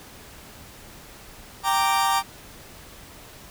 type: chord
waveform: 40% pulse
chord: G minor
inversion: none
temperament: equal with one note detuned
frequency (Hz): 784 / 928 / 1174.7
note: G5 / Bb5 / D6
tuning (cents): 0 / -8 / 0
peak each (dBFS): -23 / -23 / -23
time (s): 1.63-2.23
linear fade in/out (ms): 50
effects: pink hiss -45 dBFS RMS until 3.5 s